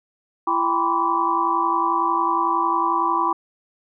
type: tone cluster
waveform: sine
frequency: 338 / 792 / 986 / 1037 / 1153 Hz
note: E4 / G5 / B5 / C6 / D6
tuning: +43 / +18 / -3 / -16 / -32 cents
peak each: -27 / -27 / -21 / -26 / -23 dBFS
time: 0.47-3.33 s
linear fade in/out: 5 ms
effects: none

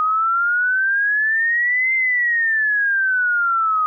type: exponential two-way sweep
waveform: sine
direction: up then down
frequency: 1244.5 to 2091 to 1244.5 Hz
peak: -15 dBFS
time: 0-3.86 s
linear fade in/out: 0 ms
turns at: 1.94 s
effects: none

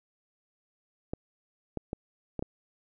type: clicks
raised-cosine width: 2 ms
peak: -19 dBFS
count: 5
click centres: 1.135 / 1.773 / 1.931 / 2.393 / 2.425 s
effects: none

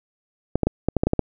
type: clicks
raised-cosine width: 2 ms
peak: -5 dBFS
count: 9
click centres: 0.556 / 0.633 / 0.67 / 0.886 / 0.967 / 1.035 / 1.07 / 1.134 / 1.193 s
effects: none

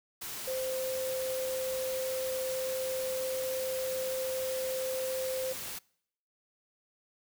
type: tone in noise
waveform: sine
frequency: 520 Hz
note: C5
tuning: 11 cents flat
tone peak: -32 dBFS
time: 0.47-5.53 s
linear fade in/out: 10 ms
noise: white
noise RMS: -40 dBFS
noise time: 0.21-5.79 s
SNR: +5 dB
effects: noise-tail reverb RT60 0.7 s tail -25 dB re dry

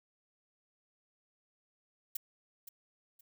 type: noise with echo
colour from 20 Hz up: violet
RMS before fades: -36 dBFS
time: 2.15-2.17 s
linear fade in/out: 5 ms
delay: 520 ms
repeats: 2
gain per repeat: -12 dB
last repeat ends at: 3.21 s
effects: none

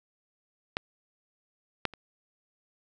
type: clicks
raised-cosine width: 0.3 ms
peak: -12 / -10 / -29 dBFS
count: 3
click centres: 0.769 / 1.853 / 1.937 s
effects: none

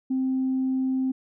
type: tone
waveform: sine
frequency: 261.6 Hz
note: C4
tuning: in tune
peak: -21 dBFS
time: 0.1-1.12 s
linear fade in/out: 10 ms
effects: tanh soft clip ceiling -18 dBFS

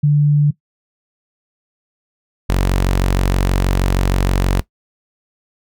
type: tone pair in turn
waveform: sine / sawtooth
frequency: 146.83 / 46.33 Hz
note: D3 / F#1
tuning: 0 / +3 cents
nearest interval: octave + minor sixth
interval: 1997 cents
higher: first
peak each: -9 dBFS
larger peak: neither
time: 0.03-0.51 / 2.49-4.61 s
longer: second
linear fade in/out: 10 ms
effects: noise-tail reverb RT60 0.1 s tail -18 dB re dry

